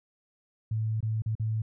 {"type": "tone with dropouts", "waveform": "sine", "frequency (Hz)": 110, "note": "A2", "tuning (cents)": 0, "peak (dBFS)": -26, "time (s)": [0.71, 1.62], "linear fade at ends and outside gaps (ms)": 5, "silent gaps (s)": [[1.006, 1.027], [1.221, 1.26], [1.353, 1.397]], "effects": []}